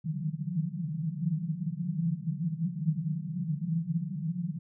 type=band-pass noise; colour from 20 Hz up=pink; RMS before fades=-32 dBFS; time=0.04-4.59 s; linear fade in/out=10 ms; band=150 to 180 Hz; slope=96 dB/octave; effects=none